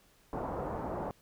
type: low-pass noise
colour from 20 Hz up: white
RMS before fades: -37 dBFS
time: 0.33-1.11 s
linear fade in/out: 0 ms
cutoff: 920 Hz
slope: 24 dB/octave
effects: pink hiss -65 dBFS RMS until 1.21 s